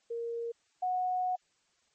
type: tone pair in turn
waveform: sine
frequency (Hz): 466.2 / 733.5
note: A#4 / F#5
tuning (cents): 0 / -15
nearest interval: minor sixth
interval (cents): 785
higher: second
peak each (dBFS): -33 / -28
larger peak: second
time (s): 0.1-0.52 / 0.82-1.36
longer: second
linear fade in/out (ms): 10
effects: white hiss -72 dBFS RMS until 1.94 s + MP3 32 kbps